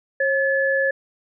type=tone pair together; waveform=sine; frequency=541 / 1719.2 Hz; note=C#5 / A6; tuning=-42 / -41 cents; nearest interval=octave + minor sixth; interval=2001 cents; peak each=-20 dBFS; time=0.2-0.91 s; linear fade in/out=5 ms; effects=none